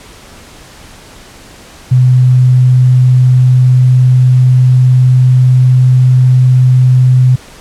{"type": "tone with pitch glide", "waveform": "sine", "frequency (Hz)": [126.7, 127.43], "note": ["B2", "C3"], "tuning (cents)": [45, -45], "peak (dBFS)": -3, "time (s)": [1.91, 7.36], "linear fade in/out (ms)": 10, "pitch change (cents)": 10, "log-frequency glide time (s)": [2.51, 5.85], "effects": ["pink hiss -35 dBFS RMS until 7.6 s", "low-pass 10000 Hz 12 dB/octave"]}